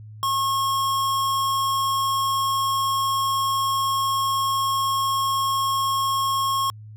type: tone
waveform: square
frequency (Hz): 1086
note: C#6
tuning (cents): -36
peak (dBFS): -21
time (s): 0.23-6.7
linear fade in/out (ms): 0
effects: added 107 Hz sine -38 dBFS peak until 6.96 s